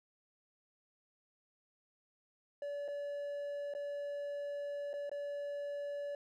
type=tone with dropouts; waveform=triangle; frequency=574 Hz; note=D5; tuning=40 cents flat; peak=-36 dBFS; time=2.62-6.15 s; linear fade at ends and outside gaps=2 ms; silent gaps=2.88-2.884 / 3.738-3.749 / 4.932-4.938 / 5.095-5.115 s; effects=none